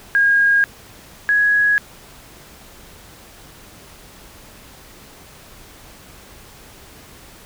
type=tone pair in turn; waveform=sine; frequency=1629 / 1668 Hz; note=G#6 / G#6; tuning=-34 / +7 cents; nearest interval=unison; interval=41 cents; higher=second; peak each=-11 / -12 dBFS; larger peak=first; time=0.15-0.64 / 1.29-1.78 s; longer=neither; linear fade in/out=0 ms; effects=pink hiss -43 dBFS RMS until 7.45 s